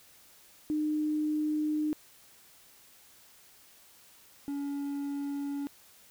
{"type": "tone pair in turn", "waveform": ["sine", "triangle"], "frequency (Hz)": [304.2, 283], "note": ["D#4", "C#4"], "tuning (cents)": [-39, 36], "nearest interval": "minor second", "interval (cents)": 125, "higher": "first", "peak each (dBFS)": [-27, -30], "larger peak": "first", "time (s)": [[0.7, 1.93], [4.48, 5.67]], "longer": "first", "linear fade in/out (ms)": 0, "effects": ["white hiss -58 dBFS RMS until 6.1 s"]}